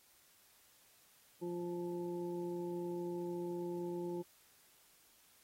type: harmonic tone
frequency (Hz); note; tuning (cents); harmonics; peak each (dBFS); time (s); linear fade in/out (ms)
174.61; F3; 0; 1 / 2 / 3 / 5; -45 / -39 / -51 / -52; 1.41-4.23; 20
effects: white hiss -67 dBFS RMS until 5.43 s + AAC 48 kbps